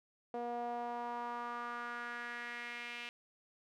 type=tone with band-pass filter sweep; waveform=sawtooth; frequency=239.2 Hz; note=A#3; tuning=45 cents sharp; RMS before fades=-42 dBFS; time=0.34-3.09 s; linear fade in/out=0 ms; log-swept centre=610 to 2600 Hz; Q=3.3; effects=none